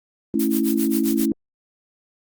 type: chord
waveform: sine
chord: A major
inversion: none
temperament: equal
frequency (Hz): 220 / 277.2 / 329.6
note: A3 / C#4 / E4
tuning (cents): 0 / 0 / 0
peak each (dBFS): -22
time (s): 0.34-1.32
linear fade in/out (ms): 2
type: noise with tremolo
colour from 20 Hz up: blue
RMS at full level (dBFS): -27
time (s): 0.39-1.26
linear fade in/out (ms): 10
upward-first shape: sine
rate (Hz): 7.5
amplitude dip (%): 95
effects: Opus 24 kbps